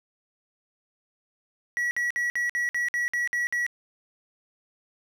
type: tone bursts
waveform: triangle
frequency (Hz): 1930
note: B6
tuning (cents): -40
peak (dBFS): -22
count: 10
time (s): 1.77-3.665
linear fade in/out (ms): 0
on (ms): 140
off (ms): 55
effects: none